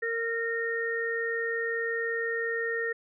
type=harmonic tone; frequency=460.7 Hz; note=A#4; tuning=20 cents flat; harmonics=1 / 3 / 4; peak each=-31 / -41 / -30 dBFS; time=0.02-2.93 s; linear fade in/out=10 ms; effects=none